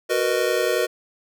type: chord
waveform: square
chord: B major seventh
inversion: second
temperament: just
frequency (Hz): 370.4 / 463 / 493.9 / 617.4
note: F#4 / A#4 / B4 / D#5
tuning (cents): +2 / -12 / 0 / -14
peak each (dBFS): -26 / -26 / -25 / -26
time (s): 0.09-0.87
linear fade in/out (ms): 20
effects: none